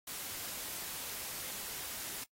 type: noise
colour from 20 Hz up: white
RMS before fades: -42 dBFS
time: 0.07-2.24 s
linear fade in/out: 5 ms
effects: noise-tail reverb RT60 0.1 s tail -23 dB re dry + AAC 48 kbps